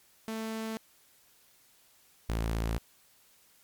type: tone pair in turn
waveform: sawtooth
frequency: 221.8 / 55.82 Hz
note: A3 / A1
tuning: +14 / +26 cents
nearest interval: 2 octaves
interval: 2388 cents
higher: first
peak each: -30 / -25 dBFS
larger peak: second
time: 0.28-0.77 / 2.29-2.78 s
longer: neither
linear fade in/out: 0 ms
effects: white hiss -63 dBFS RMS until 3.63 s + MP3 96 kbps